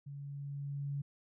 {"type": "tone with level ramp", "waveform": "sine", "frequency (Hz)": 141.4, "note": "C#3", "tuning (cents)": 35, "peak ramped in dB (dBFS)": [-43, -34], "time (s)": [0.06, 1.02], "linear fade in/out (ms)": 10, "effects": []}